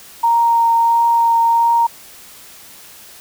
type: tone with vibrato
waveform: sine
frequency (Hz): 928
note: A#5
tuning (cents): -8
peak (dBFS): -10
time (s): 0.23-1.87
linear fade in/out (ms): 10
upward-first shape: triangle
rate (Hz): 1.5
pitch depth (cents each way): 11
effects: white hiss -40 dBFS RMS until 3.2 s